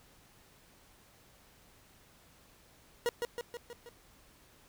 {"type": "tone with echo", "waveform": "40% pulse", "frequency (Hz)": 477.2, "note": "A#4", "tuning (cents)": 41, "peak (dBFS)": -27, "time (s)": [3.06, 3.09], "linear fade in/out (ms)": 0, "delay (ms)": 160, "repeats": 5, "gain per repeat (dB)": -4, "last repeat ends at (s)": 3.89, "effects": ["pink hiss -62 dBFS RMS until 4.68 s"]}